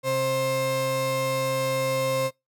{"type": "tone pair together", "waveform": "35% pulse", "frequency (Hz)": [132.2, 529.2], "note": ["C3", "C5"], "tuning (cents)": [18, 20], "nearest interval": "2 octaves", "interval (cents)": 2402, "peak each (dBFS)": [-29, -22], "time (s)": [0.03, 2.31], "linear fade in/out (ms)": 50, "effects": ["noise-tail reverb RT60 0.2 s tail -25 dB re dry"]}